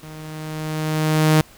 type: tone with level ramp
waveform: sawtooth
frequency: 155.56 Hz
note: D#3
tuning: in tune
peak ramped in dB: -32 to -7 dBFS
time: 0.03-1.41 s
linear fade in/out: 2 ms
effects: pink hiss -47 dBFS RMS until 1.57 s